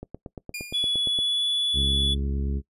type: click train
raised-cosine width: 2 ms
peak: -22 dBFS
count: 11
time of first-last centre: 0.03-1.189 s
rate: 8.63 Hz
type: tone with exponential decay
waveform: sawtooth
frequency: 2419 Hz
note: D#7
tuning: 49 cents flat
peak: -26 dBFS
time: 0.54-1.14 s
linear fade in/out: 5 ms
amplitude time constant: 130 ms
type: tone with pitch glide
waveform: triangle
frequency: 3400 to 3426 Hz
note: G#7 to A7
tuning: +40 to -47 cents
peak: -21 dBFS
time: 0.73-2.15 s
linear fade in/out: 20 ms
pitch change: +13 cents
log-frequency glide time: 1.05-1.46 s
type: harmonic tone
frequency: 69 Hz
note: C#2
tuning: 7 cents flat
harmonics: 1 / 2 / 3 / 4 / 5 / 6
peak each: -25 / -34 / -34 / -40 / -42 / -42 dBFS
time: 1.73-2.62 s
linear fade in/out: 50 ms
effects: noise-tail reverb RT60 0.1 s tail -21 dB re dry + resampled to 32000 Hz